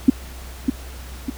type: tone with echo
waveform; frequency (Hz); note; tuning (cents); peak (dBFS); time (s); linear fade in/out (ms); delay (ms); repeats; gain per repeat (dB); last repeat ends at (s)
sine; 261.6; C4; 0; -5; 0.08-0.1; 5; 600; 2; -7; 1.3
effects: added 63 Hz sine -34 dBFS peak until 1.37 s + pink hiss -41 dBFS RMS until 1.37 s